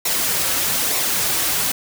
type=noise with flanger; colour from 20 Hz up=white; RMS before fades=-20 dBFS; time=0.05-1.72 s; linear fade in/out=5 ms; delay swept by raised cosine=0.63 to 4.93 ms; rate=1.1 Hz; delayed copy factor=-0.5; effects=none